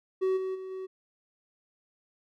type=tone with level steps; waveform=triangle; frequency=377.4 Hz; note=F#4; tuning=34 cents sharp; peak=-22 / -28 / -35 / -33 dBFS; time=0.21-0.87 s; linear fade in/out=20 ms; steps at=0.36 / 0.54 / 0.7 s; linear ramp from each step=20 ms; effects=none